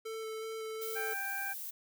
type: tone with vibrato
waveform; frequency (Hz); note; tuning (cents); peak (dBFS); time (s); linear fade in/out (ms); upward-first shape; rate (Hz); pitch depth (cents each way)
square; 442.1; A4; +8; -39; 0.05-1.14; 10; square; 2.7; 9
type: noise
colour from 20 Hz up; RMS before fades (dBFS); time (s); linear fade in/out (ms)
violet; -42; 0.81-1.71; 10
type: harmonic tone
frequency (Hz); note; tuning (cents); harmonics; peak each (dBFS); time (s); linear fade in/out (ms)
790; G5; +13; 1 / 2 / 3; -43 / -37 / -45; 0.95-1.54; 20
effects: none